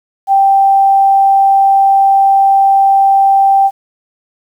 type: tone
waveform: sine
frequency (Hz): 784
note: G5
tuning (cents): 0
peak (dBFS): -5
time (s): 0.27-3.71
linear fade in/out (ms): 50
effects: 7-bit